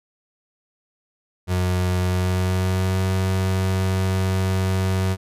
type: tone with pitch glide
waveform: 35% pulse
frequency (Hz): 91 to 94.26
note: F#2 to F#2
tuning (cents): -28 to +33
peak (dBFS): -17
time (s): 1.47-5.17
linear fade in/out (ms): 50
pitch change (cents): +61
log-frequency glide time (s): 2.03-3.08
effects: resampled to 32000 Hz